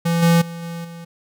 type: tone with level steps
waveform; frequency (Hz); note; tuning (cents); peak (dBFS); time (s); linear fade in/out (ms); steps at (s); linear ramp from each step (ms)
square; 168.6; E3; +39; -17 / -12 / -30 / -28 / -34; 0.05-1.05; 10; 0.22 / 0.41 / 0.62 / 0.84; 10
effects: none